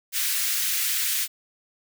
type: high-pass noise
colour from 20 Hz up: white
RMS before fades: -25 dBFS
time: 0.12-1.28 s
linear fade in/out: 50 ms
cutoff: 1600 Hz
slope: 24 dB/octave
effects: none